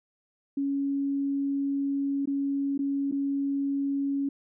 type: tone with dropouts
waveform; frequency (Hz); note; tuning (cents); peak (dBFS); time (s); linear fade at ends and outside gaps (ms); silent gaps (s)
sine; 278.3; C#4; +7; -25; 0.57-4.29; 5; 2.257-2.273 / 2.778-2.79 / 3.114-3.122
effects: none